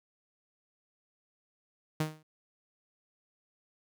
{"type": "tone with exponential decay", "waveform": "sawtooth", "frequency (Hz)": 155.56, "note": "D#3", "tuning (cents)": 0, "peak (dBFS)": -22, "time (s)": [2, 2.23], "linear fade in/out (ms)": 5, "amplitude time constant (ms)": 49, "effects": []}